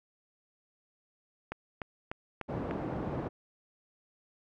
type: click train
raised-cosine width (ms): 0.5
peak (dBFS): -21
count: 5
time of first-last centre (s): 1.52-2.71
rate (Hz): 3.36
type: band-pass noise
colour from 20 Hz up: pink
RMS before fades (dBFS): -36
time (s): 2.48-3.29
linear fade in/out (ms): 20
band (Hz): 100 to 750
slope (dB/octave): 12
effects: none